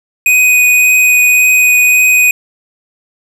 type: tone with vibrato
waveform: square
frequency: 2493 Hz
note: D#7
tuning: 3 cents sharp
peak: -6 dBFS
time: 0.26-2.31 s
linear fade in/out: 2 ms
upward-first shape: triangle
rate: 1.8 Hz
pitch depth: 9 cents each way
effects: none